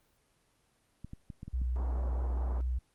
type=clicks; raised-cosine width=5 ms; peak=-30 dBFS; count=6; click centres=1.046 / 1.134 / 1.302 / 1.431 / 1.48 / 1.617 s
type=tone with vibrato; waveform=sine; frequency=62 Hz; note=B1; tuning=7 cents sharp; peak=-29 dBFS; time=1.53-2.79 s; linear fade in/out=10 ms; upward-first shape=sine; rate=4.6 Hz; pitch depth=15 cents each way
type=low-pass noise; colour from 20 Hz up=white; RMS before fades=-46 dBFS; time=1.76-2.61 s; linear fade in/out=0 ms; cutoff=930 Hz; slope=24 dB/octave
effects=pink hiss -71 dBFS RMS until 2.94 s + Opus 24 kbps